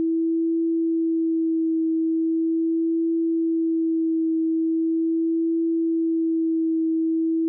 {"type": "tone with vibrato", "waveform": "sine", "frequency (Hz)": 326.7, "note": "E4", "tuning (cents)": -15, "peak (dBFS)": -19, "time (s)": [0, 7.48], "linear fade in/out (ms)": 0, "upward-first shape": "triangle", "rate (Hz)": 0.4, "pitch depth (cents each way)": 19, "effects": []}